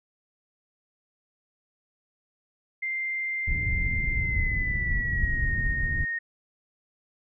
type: tone with pitch glide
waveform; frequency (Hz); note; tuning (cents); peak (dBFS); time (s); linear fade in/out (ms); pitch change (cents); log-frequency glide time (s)
sine; 2093 to 1853.9; C7 to A#6; 0 to -10; -27; 2.82-6.19; 10; -210; 4.13-5.52
type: low-pass noise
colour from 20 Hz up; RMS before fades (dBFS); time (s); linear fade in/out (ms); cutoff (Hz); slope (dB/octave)
pink; -28; 3.47-6.05; 10; 110; 12
effects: none